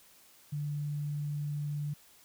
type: tone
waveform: sine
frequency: 146.83 Hz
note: D3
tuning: in tune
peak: -32 dBFS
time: 0.52-1.94 s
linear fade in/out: 10 ms
effects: white hiss -60 dBFS RMS until 2.24 s